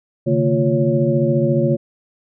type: tone cluster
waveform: sine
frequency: 134.2 / 148.6 / 228 / 351.1 / 556 Hz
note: C3 / D3 / A#3 / F4 / C#5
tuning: +44 / +21 / -38 / +9 / +5 cents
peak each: -20 dBFS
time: 0.26-1.77 s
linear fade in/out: 20 ms
effects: none